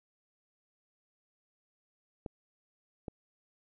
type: clicks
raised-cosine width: 2 ms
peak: -25 dBFS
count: 2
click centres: 2.262 / 3.082 s
effects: none